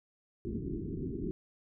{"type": "low-pass noise", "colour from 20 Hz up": "white", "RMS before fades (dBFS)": -37, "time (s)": [0.45, 1.31], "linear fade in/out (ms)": 0, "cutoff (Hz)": 400, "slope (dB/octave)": 96, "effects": []}